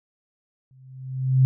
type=tone with exponential growth; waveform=sine; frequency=130.8 Hz; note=C3; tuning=in tune; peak=-11 dBFS; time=0.71-1.45 s; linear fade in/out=0 ms; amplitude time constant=160 ms; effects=none